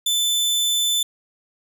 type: tone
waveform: sawtooth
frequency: 3520 Hz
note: A7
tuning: in tune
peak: -15 dBFS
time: 0.06-1.03 s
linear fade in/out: 5 ms
effects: none